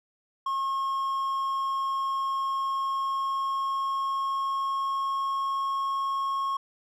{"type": "tone with pitch glide", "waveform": "triangle", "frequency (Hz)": [1082, 1090.2], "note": ["C#6", "C#6"], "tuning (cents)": [-42, -29], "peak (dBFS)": -24, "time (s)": [0.46, 6.57], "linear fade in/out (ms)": 5, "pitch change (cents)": 13, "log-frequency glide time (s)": [2.52, 5.83], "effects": []}